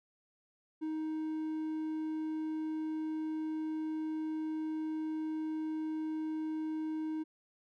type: tone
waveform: triangle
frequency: 313.3 Hz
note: D#4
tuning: 12 cents sharp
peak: -32 dBFS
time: 0.81-7.24 s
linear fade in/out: 20 ms
effects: none